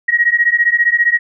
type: beating tone pair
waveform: sine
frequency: 1888 / 1903 Hz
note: A#6 / A#6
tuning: +22 / +35 cents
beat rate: 15 Hz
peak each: -13 dBFS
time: 0.08-1.19 s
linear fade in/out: 10 ms
effects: none